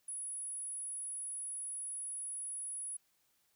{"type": "tone", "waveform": "sine", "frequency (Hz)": 10220, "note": "D#9", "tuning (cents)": 45, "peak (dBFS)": -39, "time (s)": [0.08, 2.97], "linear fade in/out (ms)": 5, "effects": ["white hiss -75 dBFS RMS until 3.55 s"]}